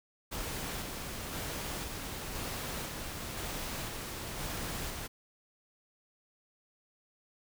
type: noise with tremolo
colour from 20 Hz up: pink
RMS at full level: -38 dBFS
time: 0.31-5.08 s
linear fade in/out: 20 ms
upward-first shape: square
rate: 0.98 Hz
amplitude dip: 25%
effects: none